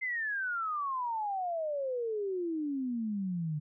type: exponential sweep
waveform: sine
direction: down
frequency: 2093 to 146.7 Hz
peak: -31 dBFS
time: 0.01-3.6 s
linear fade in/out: 20 ms
effects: none